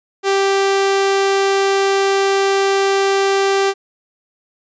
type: tone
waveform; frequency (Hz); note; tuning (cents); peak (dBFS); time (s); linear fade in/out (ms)
sawtooth; 392; G4; 0; -9; 0.23-3.74; 50
effects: resampled to 16000 Hz